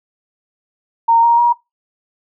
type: tone with pitch steps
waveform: sine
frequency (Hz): 922 / 937 / 952.3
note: A#5 / A#5 / A#5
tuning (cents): -19 / +9 / +37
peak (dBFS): -8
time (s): 1.08-1.53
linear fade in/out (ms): 10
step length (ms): 150
effects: noise-tail reverb RT60 0.2 s tail -21 dB re dry